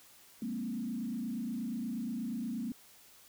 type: tone with frequency modulation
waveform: sine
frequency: 233.1 Hz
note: A#3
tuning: in tune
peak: -34 dBFS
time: 0.42-2.72 s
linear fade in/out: 2 ms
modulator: 28.4 Hz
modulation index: 1.2
effects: white hiss -59 dBFS RMS until 3.28 s